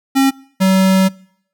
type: tone pair in turn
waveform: square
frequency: 269.9 / 189.86 Hz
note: C#4 / F#3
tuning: -46 / +45 cents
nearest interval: tritone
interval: 609 cents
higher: first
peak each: -10 dBFS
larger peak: neither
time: 0.15-0.31 / 0.6-1.09 s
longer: second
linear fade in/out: 20 ms
effects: noise-tail reverb RT60 0.7 s tail -24 dB re dry